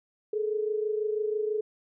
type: tone pair together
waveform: sine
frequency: 423.3 / 449.4 Hz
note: G#4 / A4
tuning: +33 / +37 cents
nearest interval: minor second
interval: 104 cents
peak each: -27 / -33 dBFS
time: 0.33-1.61 s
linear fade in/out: 5 ms
effects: none